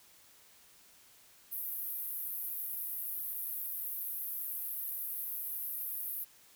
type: band-pass noise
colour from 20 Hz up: pink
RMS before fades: -39 dBFS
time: 1.51-6.25 s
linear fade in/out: 20 ms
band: 12000 to 16000 Hz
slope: 48 dB/octave
effects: white hiss -61 dBFS RMS until 6.55 s